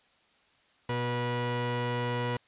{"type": "tone pair together", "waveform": "sawtooth", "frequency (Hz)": [121.55, 486.2], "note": ["B2", "B4"], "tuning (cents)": [-27, -27], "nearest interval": "2 octaves", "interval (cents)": 2400, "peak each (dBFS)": -27, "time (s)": [0.89, 2.37], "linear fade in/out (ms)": 5, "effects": ["white hiss -65 dBFS RMS until 2.47 s", "resampled to 8000 Hz"]}